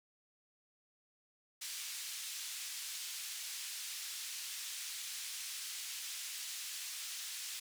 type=band-pass noise; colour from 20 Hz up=white; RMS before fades=-44 dBFS; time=1.61-7.6 s; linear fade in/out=10 ms; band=2400 to 8400 Hz; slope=12 dB/octave; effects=none